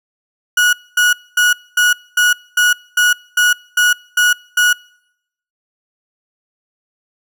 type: tone bursts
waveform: 35% pulse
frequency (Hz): 1459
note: F#6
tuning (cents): -25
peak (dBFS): -8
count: 11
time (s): 0.57-4.73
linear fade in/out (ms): 5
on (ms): 160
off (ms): 240
effects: noise-tail reverb RT60 0.8 s tail -26 dB re dry